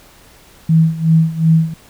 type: tone with tremolo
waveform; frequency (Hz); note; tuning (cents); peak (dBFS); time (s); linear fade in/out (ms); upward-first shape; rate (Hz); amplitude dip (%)
sine; 161.7; E3; -33; -6; 0.69-1.74; 5; sine; 2.7; 85
effects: pink hiss -45 dBFS RMS until 1.89 s